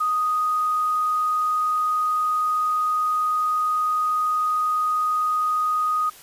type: tone with quantisation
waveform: sine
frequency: 1244.5 Hz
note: D#6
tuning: in tune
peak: -19 dBFS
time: 0-6.1 s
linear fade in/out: 10 ms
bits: 8
effects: white hiss -46 dBFS RMS until 6.22 s + resampled to 32000 Hz